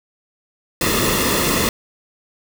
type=noise with comb filter; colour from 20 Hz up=pink; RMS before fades=-18 dBFS; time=0.81-1.69 s; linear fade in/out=2 ms; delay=1.3 ms; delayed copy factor=-0.65; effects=none